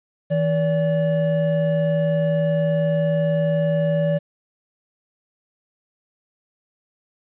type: tone pair together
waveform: triangle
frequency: 161.54 / 576 Hz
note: E3 / D5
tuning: -35 / -34 cents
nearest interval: octave + minor seventh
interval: 2201 cents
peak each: -18 dBFS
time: 0.3-4.19 s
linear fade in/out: 20 ms
effects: resampled to 8000 Hz + 9-bit